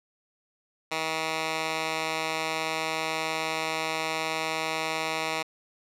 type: tone with band-pass filter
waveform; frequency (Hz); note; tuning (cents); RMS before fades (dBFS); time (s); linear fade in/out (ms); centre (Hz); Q
10% pulse; 159.4; D#3; +42; -30; 0.91-5.43; 10; 2600; 0.64
effects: none